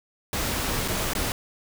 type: noise with dropouts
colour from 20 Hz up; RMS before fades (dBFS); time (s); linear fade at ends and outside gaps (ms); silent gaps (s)
pink; -27; 0.33-1.32; 1; 0.879-0.883 / 1.135-1.151
effects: none